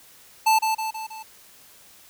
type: tone with echo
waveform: square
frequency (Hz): 880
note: A5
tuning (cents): 0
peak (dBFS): -16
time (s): 0.46-0.59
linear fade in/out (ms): 10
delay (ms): 160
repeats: 4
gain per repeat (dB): -5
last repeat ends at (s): 1.23
effects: white hiss -51 dBFS RMS until 2.09 s